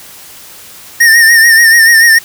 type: tone with vibrato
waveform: square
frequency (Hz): 1831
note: A#6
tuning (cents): -32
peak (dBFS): -3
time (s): 1-2.19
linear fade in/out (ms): 10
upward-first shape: sine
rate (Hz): 6.9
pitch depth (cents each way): 53
effects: white hiss -33 dBFS RMS until 2.24 s